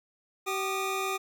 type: tone pair together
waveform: 25% pulse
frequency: 383.6 / 1217.9 Hz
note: G4 / D#6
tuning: -37 / -37 cents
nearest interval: octave + minor sixth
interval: 2000 cents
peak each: -28 dBFS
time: 0.46-1.18 s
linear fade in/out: 20 ms
effects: none